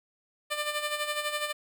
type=tone with tremolo; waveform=10% pulse; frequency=596 Hz; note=D5; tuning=25 cents sharp; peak=-19 dBFS; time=0.5-1.53 s; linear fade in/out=20 ms; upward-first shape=sine; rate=12 Hz; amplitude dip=60%; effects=none